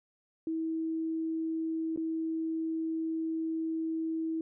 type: tone with dropouts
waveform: sine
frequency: 323 Hz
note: E4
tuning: 35 cents flat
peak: -30 dBFS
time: 0.47-4.41 s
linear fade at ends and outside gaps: 2 ms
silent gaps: 1.962-1.974 s
effects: none